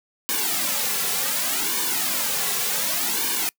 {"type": "noise with flanger", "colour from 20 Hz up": "white", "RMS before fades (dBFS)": -24, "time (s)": [0.29, 3.49], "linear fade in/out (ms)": 0, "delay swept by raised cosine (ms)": [1.5, 3.3], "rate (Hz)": 0.67, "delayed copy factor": -1, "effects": ["noise-tail reverb RT60 0.1 s tail -25 dB re dry", "high-pass 200 Hz 12 dB/octave"]}